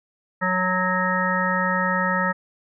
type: harmonic tone with a mistuned harmonic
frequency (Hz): 184.3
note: F#3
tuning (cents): -7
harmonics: 1 / 3 / 5 / 7 / 9 / 10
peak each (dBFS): -26 / -28 / -27 / -25 / -30 / -25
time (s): 0.41-2.33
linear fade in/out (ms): 20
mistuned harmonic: 10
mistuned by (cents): +16
effects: none